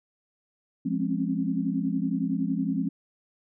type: chord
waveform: sine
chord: Db major seventh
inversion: first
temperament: equal with one note detuned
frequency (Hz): 174.61 / 207.7 / 261.6 / 272.4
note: F3 / Ab3 / C4 / Db4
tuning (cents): 0 / 0 / 0 / -30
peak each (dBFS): -30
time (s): 0.85-2.89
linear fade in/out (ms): 10
effects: none